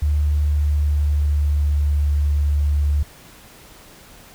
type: tone with pitch glide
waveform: sine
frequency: 74.1 to 72.91 Hz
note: D2 to D2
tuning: +16 to -12 cents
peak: -15 dBFS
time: 0.02-3.03 s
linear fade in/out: 5 ms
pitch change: -28 cents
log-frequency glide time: 0.18-2.07 s
effects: pink hiss -45 dBFS RMS until 4.34 s